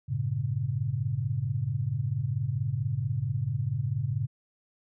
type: chord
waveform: sine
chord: G diminished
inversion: none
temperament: equal with one note detuned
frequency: 98 / 114.14 / 138.59 Hz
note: G2 / Bb2 / Db3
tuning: 0 / -36 / 0 cents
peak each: -34 / -30 / -30 dBFS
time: 0.08-4.27 s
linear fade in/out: 20 ms
effects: none